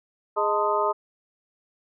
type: harmonic tone with a mistuned harmonic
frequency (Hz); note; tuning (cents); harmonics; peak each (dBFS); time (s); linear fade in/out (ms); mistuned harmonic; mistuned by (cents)
207.7; G#3; 0; 2 / 3 / 4 / 5 / 6; -27 / -27 / -27 / -27 / -27; 0.36-0.93; 20; 4; +120
effects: none